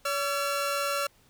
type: tone pair together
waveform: sawtooth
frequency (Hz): 567.5 / 1358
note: C#5 / F6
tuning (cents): +41 / -49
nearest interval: octave + minor third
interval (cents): 1510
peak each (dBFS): -26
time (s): 0.05-1.07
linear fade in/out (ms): 5
effects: pink hiss -62 dBFS RMS until 1.29 s